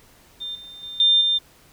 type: tone with level steps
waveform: sine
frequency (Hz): 3600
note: A7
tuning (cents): +39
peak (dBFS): -28 / -38 / -32 / -13 / -17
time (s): 0.4-1.39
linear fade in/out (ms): 20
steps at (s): 0.55 / 0.83 / 1 / 1.21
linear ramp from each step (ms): 2
effects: pink hiss -53 dBFS RMS until 1.72 s